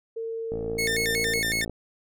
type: tone with pitch glide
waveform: sine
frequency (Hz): 453.6 to 460.2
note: A#4 to A#4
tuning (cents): -47 to -22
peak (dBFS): -29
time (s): 0.16-1.4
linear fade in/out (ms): 10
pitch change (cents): +25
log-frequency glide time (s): 0.67-1.16
type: click train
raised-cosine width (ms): 2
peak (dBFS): -21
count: 67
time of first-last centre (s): 0.52-1.696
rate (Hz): 56.1
type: tone with vibrato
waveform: sawtooth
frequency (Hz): 1982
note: B6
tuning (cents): +6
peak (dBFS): -21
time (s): 0.78-1.65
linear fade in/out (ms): 10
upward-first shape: square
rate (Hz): 5.4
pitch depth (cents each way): 170
effects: none